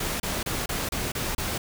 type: noise bursts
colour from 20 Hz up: pink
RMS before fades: -29 dBFS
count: 7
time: 0-1.58 s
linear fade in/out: 5 ms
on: 200 ms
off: 30 ms
effects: none